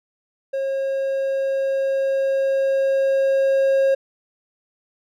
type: tone with level ramp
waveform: triangle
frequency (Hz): 541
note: C#5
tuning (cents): -42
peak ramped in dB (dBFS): -19 to -12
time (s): 0.53-3.95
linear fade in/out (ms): 10
effects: none